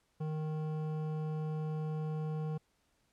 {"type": "tone with hard clipping", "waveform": "sine", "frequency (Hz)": 155.1, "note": "D#3", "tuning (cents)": -5, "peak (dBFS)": -36, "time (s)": [0.2, 2.58], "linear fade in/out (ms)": 10, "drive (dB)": 12, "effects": ["pink hiss -75 dBFS RMS until 3.12 s", "low-pass 11000 Hz 12 dB/octave"]}